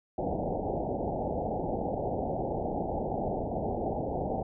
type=low-pass noise; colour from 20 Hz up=white; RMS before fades=-32 dBFS; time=0.18-4.43 s; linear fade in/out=5 ms; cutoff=830 Hz; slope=96 dB/octave; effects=none